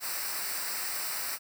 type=noise with comb filter; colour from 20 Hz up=white; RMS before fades=-34 dBFS; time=0-1.39 s; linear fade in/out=50 ms; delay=0.3 ms; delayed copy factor=-0.75; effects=none

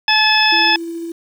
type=harmonic tone; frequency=863 Hz; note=A5; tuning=34 cents flat; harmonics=1 / 2 / 3 / 4 / 6; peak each=-17 / -17 / -17 / -17 / -17 dBFS; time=0.08-0.76 s; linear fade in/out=2 ms
type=tone with tremolo; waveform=sine; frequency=334.3 Hz; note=E4; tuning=24 cents sharp; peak=-22 dBFS; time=0.52-1.12 s; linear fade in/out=5 ms; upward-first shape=triangle; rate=14 Hz; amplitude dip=25%
effects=7-bit

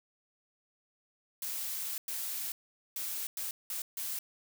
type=noise bursts at uneven times; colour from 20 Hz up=blue; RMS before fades=-37 dBFS; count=6; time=1.42-1.98 / 2.08-2.52 / 2.96-3.27 / 3.37-3.51 / 3.7-3.82 / 3.97-4.19 s; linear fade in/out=2 ms; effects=none

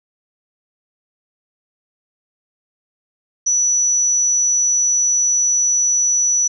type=tone; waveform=sine; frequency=5920 Hz; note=F#8; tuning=in tune; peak=-13 dBFS; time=3.46-6.48 s; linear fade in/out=10 ms; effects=none

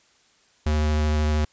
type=tone with vibrato; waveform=square; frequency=76 Hz; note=D#2; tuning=40 cents flat; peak=-20 dBFS; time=0.66-1.45 s; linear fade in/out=5 ms; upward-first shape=sine; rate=13 Hz; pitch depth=11 cents each way; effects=white hiss -60 dBFS RMS until 1.52 s + resampled to 16000 Hz

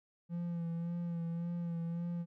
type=tone with vibrato; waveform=triangle; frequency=170 Hz; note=F3; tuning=46 cents flat; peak=-33 dBFS; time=0.29-2.26 s; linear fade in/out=50 ms; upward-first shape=sine; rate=1.8 Hz; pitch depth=30 cents each way; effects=none

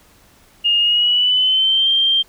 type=tone with pitch glide; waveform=sine; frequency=2840 to 3169 Hz; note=F7 to G7; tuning=+28 to +18 cents; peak=-12 dBFS; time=0.64-2.23 s; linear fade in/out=20 ms; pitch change=+190 cents; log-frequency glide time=0.79-1.89 s; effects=pink hiss -51 dBFS RMS until 2.28 s

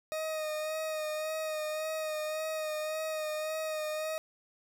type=tone with vibrato; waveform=40% pulse; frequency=622.3 Hz; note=D#5; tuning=in tune; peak=-32 dBFS; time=0.12-4.18 s; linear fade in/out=0 ms; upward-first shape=sine; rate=1.8 Hz; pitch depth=27 cents each way; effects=none

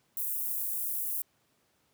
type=high-pass noise; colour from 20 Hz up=pink; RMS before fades=-33 dBFS; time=0.17-1.22 s; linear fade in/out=2 ms; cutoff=12000 Hz; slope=24 dB/octave; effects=pink hiss -71 dBFS RMS until 1.93 s + high-pass 100 Hz 12 dB/octave

